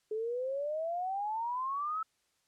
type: exponential sweep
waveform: sine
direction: up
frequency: 424.1 to 1318.5 Hz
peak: -32 dBFS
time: 0.11-2.03 s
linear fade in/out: 5 ms
effects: white hiss -75 dBFS RMS until 2.47 s + low-pass 9000 Hz 12 dB/octave